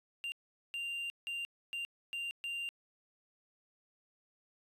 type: tone bursts at uneven times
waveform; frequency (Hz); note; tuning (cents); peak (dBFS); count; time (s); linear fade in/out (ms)
triangle; 2784; F7; -6; -35; 6; 0.24-0.32 / 0.74-1.1 / 1.27-1.45 / 1.73-1.85 / 2.13-2.31 / 2.44-2.69; 0
effects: resampled to 32000 Hz